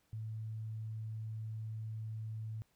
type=tone; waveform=sine; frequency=110 Hz; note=A2; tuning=in tune; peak=-39 dBFS; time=0.13-2.62 s; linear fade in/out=0 ms; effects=pink hiss -75 dBFS RMS until 2.75 s